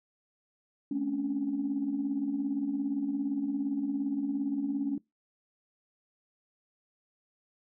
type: tone cluster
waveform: sine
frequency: 216.5 / 264.7 / 282.1 Hz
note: A3 / C4 / C#4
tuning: -28 / +20 / +30 cents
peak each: -36 / -36 / -29 dBFS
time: 0.91-4.98 s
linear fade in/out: 5 ms
effects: noise-tail reverb RT60 0.2 s tail -24 dB re dry + tanh soft clip ceiling -21 dBFS